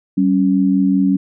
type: tone pair together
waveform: sine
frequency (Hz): 192 / 277.2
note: G3 / C#4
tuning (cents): -36 / 0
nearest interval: tritone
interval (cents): 636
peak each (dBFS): -14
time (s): 0.17-1.17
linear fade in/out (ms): 10
effects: none